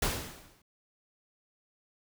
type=noise with exponential decay; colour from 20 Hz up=pink; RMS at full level=-27 dBFS; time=0.02-0.62 s; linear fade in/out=5 ms; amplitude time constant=130 ms; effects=none